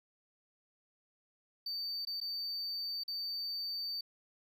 triangle tone with dropouts, 4591 Hz, D8, 40 cents flat, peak -35 dBFS, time 1.66-4.01 s, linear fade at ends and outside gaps 5 ms, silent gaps 2.051-2.07 / 2.203-2.212 / 3.036-3.079 s, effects none

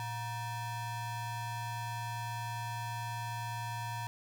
square ring-modulated tone, 415.1 Hz, G#4, 1 cent flat, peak -34 dBFS, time 0-4.07 s, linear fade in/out 0 ms, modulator 530 Hz, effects none

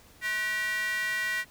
square tone with high-pass filter, 213.8 Hz, A3, 49 cents flat, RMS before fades -30 dBFS, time 0.21-1.45 s, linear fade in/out 50 ms, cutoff 1800 Hz, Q 9, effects pink hiss -56 dBFS RMS until 1.5 s

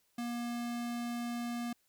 square tone, 238.2 Hz, A#3, 38 cents sharp, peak -36 dBFS, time 0.18-1.73 s, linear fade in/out 5 ms, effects white hiss -74 dBFS RMS until 1.88 s

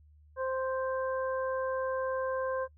harmonic tone, 523.3 Hz, C5, in tune, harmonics 1 / 2 / 3, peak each -31 / -37 / -41 dBFS, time 0.36-2.68 s, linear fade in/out 50 ms, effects noise-tail reverb RT60 0.1 s tail -21 dB re dry + added 75 Hz sine -56 dBFS peak until 2.77 s

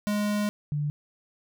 square / sine tone pair in turn, 207.7 / 147.42 Hz, G#3 / D3, 0 / +7 cents, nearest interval tritone, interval 593 cents, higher first, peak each -25 dBFS, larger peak neither, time 0.07-0.49 / 0.72-0.9 s, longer first, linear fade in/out 0 ms, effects none

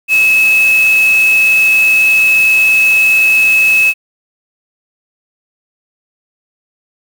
sine tone in noise, 2584 Hz, E7, 35 cents flat, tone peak -6 dBFS, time 0.08-3.94 s, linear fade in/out 50 ms, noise white, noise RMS -24 dBFS, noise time 0.08-3.94 s, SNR +15 dB, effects none

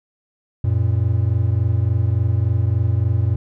triangle tone pair together, 91.32 / 114.8 Hz, F#2 / A#2, -22 / -26 cents, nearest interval major third, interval 396 cents, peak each -16 / -16 dBFS, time 0.64-3.36 s, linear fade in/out 5 ms, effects none

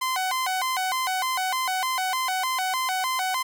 sawtooth tone with vibrato, 880 Hz, A5, in tune, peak -20 dBFS, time 0.01-3.43 s, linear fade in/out 10 ms, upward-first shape square, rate 3.3 Hz, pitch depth 280 cents each way, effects none

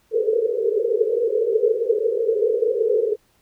pink band-pass noise, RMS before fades -20 dBFS, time 0.11-3.17 s, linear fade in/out 50 ms, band 420 to 480 Hz, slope 96 dB/octave, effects pink hiss -62 dBFS RMS until 3.41 s

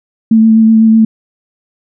sine tone with vibrato, 222.2 Hz, A3, 17 cents sharp, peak -3 dBFS, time 0.31-1.05 s, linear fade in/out 5 ms, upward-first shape sine, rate 8 Hz, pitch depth 16 cents each way, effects none

